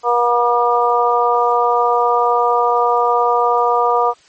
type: harmonic tone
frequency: 240 Hz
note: B3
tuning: 49 cents flat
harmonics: 2 / 3 / 4 / 5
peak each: -17 / -17 / -17 / -17 dBFS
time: 0.03-4.14 s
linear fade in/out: 50 ms
effects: white hiss -50 dBFS RMS until 4.28 s + MP3 32 kbps